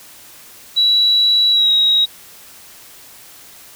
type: tone with pitch glide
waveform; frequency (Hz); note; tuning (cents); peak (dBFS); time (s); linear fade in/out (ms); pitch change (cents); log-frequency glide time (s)
sine; 3919 to 3812; B7 to A#7; -14 to +38; -10; 0.76-2.06; 20; -48; 1.51-1.71
effects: white hiss -41 dBFS RMS until 3.75 s